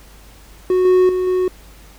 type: tone with level steps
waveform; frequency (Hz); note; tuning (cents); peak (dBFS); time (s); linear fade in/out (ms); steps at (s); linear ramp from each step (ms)
triangle; 367.7; F#4; -11; -10 / -7 / -14 / -12; 0.7-1.48; 2; 0.85 / 1.09 / 1.27; 2
effects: added 50 Hz sine -42 dBFS peak until 1.98 s + pink hiss -46 dBFS RMS until 1.98 s